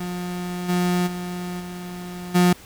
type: tone with level steps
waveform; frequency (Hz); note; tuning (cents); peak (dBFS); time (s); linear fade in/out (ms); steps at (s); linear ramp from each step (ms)
35% pulse; 178.3; F3; +36; -25 / -17 / -26 / -30 / -12; 0-2.53; 5; 0.68 / 1.06 / 1.59 / 2.34; 20
effects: pink hiss -45 dBFS RMS until 2.65 s